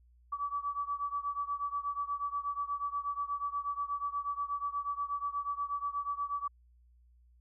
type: beating tone pair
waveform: sine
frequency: 1145 / 1153.3 Hz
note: D6 / D6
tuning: -44 / -32 cents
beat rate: 8.3 Hz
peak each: -35 / -37 dBFS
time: 0.32-6.48 s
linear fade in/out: 10 ms
effects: added 60 Hz sine -60 dBFS peak until 7.4 s